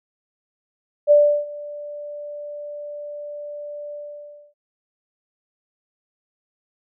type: tone with ADSR envelope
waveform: sine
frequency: 587.3 Hz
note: D5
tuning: in tune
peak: -8 dBFS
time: 1.07-4.54 s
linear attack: 41 ms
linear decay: 340 ms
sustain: -22 dB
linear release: 610 ms
effects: none